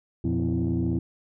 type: tone cluster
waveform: sine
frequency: 86.5 / 118.5 / 174.8 / 256.1 / 332.9 Hz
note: F2 / A#2 / F3 / C4 / E4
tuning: -16 / +29 / +2 / -37 / +17 cents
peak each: -28 dBFS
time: 0.24-0.99 s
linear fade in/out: 5 ms
effects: tanh soft clip ceiling -17 dBFS